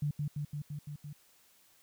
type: tone with echo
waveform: sine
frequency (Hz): 146.83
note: D3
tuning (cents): 0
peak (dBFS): -29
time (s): 0.02-0.11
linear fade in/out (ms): 5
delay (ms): 170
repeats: 6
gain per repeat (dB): -2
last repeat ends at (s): 1.13
effects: white hiss -65 dBFS RMS until 1.82 s